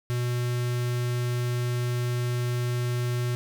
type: tone with notch filter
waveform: square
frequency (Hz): 122.1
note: B2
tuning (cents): -19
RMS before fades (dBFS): -27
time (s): 0.1-3.35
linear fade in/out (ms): 0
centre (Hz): 760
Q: 1.5
effects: none